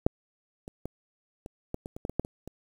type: clicks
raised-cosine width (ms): 2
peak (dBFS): -7 / -27 / -21 / -27 / -18 / -24 / -26 / -18 / -21 / -11 / -25 / -27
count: 12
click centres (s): 0.065 / 0.679 / 0.856 / 1.461 / 1.744 / 1.859 / 1.965 / 2.051 / 2.096 / 2.196 / 2.249 / 2.476
effects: 8-bit